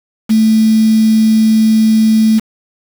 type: tone with quantisation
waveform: sine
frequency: 219.7 Hz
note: A3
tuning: 2 cents flat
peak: -6 dBFS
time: 0.29-2.4 s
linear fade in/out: 20 ms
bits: 4
effects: none